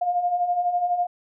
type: beating tone pair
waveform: sine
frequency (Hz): 698.5 / 710.5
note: F5 / F5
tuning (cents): 0 / +30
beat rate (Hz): 12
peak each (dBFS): -28 / -21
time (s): 0.01-1.07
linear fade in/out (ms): 10
effects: none